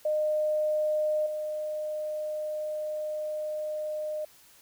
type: tone with level steps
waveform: sine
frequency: 611 Hz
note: D#5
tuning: 32 cents flat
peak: -24 / -30 dBFS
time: 0.05-4.25 s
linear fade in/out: 5 ms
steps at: 1.26 s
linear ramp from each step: 5 ms
effects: white hiss -57 dBFS RMS until 4.61 s